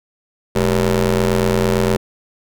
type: ring-modulated tone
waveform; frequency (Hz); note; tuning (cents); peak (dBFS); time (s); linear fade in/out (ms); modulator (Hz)
20% pulse; 88.7; F2; +27; -6; 0.55-1.97; 10; 297
effects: none

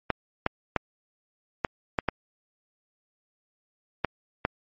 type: clicks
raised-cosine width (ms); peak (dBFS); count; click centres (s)
0.5; -8; 8; 0.103 / 0.464 / 0.763 / 1.648 / 1.988 / 2.087 / 4.047 / 4.451
effects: MP3 32 kbps

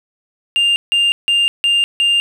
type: tone bursts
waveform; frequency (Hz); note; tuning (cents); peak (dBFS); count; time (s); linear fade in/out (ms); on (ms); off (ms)
sine; 2800; F7; +4; -8; 5; 0.56-2.2; 0; 200; 160
effects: tanh soft clip ceiling -10 dBFS + 7-bit

